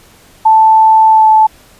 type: tone with pitch glide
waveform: sine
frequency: 880 to 871.4 Hz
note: A5 to A5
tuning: 0 to -17 cents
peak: -3 dBFS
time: 0.45-1.47 s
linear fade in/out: 10 ms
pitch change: -17 cents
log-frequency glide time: 1.09-1.28 s
effects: pink hiss -43 dBFS RMS until 1.79 s + resampled to 32000 Hz